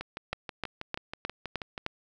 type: two click trains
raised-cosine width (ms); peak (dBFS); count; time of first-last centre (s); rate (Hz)
0.3; -15 / -20; 6 / 12; 0.33-1.864 / 0.01-1.778; 3.26 / 6.22
effects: none